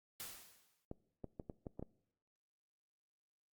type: noise with exponential decay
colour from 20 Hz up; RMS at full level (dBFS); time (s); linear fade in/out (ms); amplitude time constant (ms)
white; -45; 0.2-0.85; 0; 140
type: clicks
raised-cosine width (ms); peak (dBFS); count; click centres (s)
2; -31; 7; 0.914 / 1.243 / 1.398 / 1.498 / 1.668 / 1.795 / 1.826
effects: noise-tail reverb RT60 0.8 s tail -23 dB re dry + Opus 48 kbps